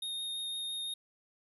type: tone with vibrato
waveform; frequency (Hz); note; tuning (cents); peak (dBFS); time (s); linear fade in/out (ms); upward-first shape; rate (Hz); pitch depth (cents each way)
square; 3700; A#7; -14; -36; 0.02-0.94; 5; triangle; 5.9; 10
effects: 13-bit